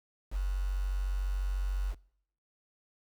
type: tone with quantisation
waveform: sine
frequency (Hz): 47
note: F#1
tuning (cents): +28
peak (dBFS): -28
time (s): 0.31-1.95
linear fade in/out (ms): 50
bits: 8
effects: noise-tail reverb RT60 0.7 s tail -24 dB re dry